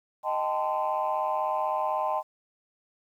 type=chord; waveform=sine; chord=A half-diminished seventh; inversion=second; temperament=equal with one note detuned; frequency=622.3 / 784 / 880 / 1032.1 Hz; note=Eb5 / G5 / A5 / C6; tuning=0 / 0 / 0 / -24 cents; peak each=-30 dBFS; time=0.23-2.23 s; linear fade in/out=50 ms; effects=tanh soft clip ceiling -18 dBFS + 10-bit